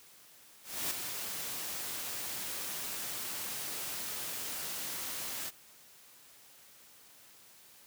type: noise with ADSR envelope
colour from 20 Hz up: white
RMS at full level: -33 dBFS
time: 0.63-5.51 s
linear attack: 280 ms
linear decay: 3 ms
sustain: -6 dB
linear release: 28 ms
effects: white hiss -58 dBFS RMS until 7.86 s + high-pass 80 Hz 12 dB/octave